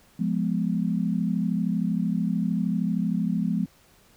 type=chord; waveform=sine; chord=F diminished; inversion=none; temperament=equal; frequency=174.61 / 207.7 / 246.9 Hz; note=F3 / Ab3 / Cb4; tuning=0 / 0 / 0 cents; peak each=-26 / -26 / -29 dBFS; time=0.19-3.66 s; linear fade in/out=10 ms; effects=pink hiss -58 dBFS RMS until 4.16 s